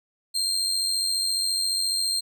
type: tone with amplitude modulation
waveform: 30% pulse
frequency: 4186 Hz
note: C8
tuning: in tune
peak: -18 dBFS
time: 0.34-2.21 s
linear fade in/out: 20 ms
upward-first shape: sine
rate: 94.5 Hz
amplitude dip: 45%
effects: none